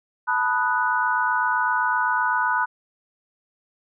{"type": "chord", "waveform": "sine", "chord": "B dominant seventh", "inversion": "third", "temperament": "equal", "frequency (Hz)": [880, 987.8, 1244.5, 1480], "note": ["A5", "B5", "D#6", "F#6"], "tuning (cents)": [0, 0, 0, 0], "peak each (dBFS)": [-27, -23, -28, -23], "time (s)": [0.27, 2.66], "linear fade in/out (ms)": 20, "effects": []}